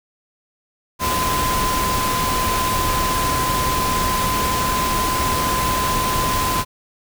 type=tone in noise; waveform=sine; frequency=1023 Hz; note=C6; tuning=39 cents flat; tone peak=-20 dBFS; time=0.99-6.65 s; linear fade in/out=50 ms; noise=pink; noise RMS=-22 dBFS; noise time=0.99-6.65 s; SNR=-1 dB; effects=none